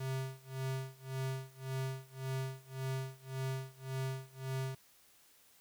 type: tone with tremolo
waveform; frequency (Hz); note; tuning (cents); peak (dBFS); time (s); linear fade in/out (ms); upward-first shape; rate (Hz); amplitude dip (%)
square; 132.3; C3; +20; -35; 0-4.75; 5; sine; 1.8; 95
effects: white hiss -65 dBFS RMS until 5.6 s